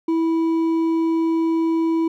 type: tone with hard clipping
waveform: triangle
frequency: 327.5 Hz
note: E4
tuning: 11 cents flat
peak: -18 dBFS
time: 0.08-2.08 s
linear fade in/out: 5 ms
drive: 8 dB
effects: none